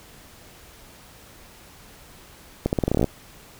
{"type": "accelerating click train", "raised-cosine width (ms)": 2, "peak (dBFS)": -7, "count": 12, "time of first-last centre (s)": [2.66, 3.043], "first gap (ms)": 69, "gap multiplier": 0.85, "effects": ["pink hiss -48 dBFS RMS until 3.59 s"]}